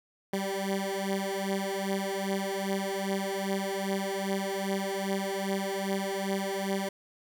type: beating tone pair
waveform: 15% pulse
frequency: 193.8 / 196.3 Hz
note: G3 / G3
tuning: -20 / +3 cents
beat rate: 2.5 Hz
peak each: -26 / -26 dBFS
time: 0.33-6.89 s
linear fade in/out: 5 ms
effects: none